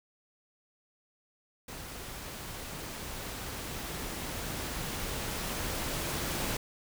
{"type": "noise with level ramp", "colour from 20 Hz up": "pink", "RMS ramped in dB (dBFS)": [-43, -33], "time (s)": [1.68, 6.57], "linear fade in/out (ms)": 5, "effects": []}